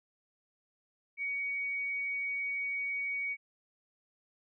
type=tone; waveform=sine; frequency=2247 Hz; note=C#7; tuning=23 cents sharp; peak=-32 dBFS; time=1.17-3.37 s; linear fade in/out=50 ms; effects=none